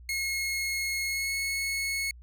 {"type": "tone with pitch glide", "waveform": "sawtooth", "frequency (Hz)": [2165, 2191], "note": ["C#7", "C#7"], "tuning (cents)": [-41, -21], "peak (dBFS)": -25, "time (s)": [0.09, 2.11], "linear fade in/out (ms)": 2, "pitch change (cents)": 20, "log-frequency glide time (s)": [1.06, 1.34], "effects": ["added 60 Hz sine -46 dBFS peak until 2.22 s"]}